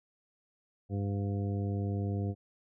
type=harmonic tone; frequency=100 Hz; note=G2; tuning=35 cents sharp; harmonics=1 / 2 / 3 / 4 / 5 / 7; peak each=-31 / -37 / -41 / -43 / -45 / -48 dBFS; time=0.89-2.35 s; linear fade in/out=50 ms; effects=none